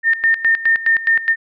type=tone with tremolo; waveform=sine; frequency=1817 Hz; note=A#6; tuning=45 cents flat; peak=-10 dBFS; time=0.03-1.36 s; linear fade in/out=50 ms; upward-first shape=square; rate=4.8 Hz; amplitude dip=80%; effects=resampled to 11025 Hz